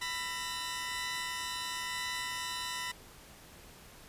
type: tone cluster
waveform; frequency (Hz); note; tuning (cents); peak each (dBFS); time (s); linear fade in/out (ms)
15% pulse; 992 / 1344 / 1835 / 1983; B5 / E6 / A#6 / B6; +7 / +33 / -28 / +7; -31 / -39 / -36 / -39; 0.01-2.92; 10
effects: pink hiss -54 dBFS RMS until 4.08 s + resampled to 32000 Hz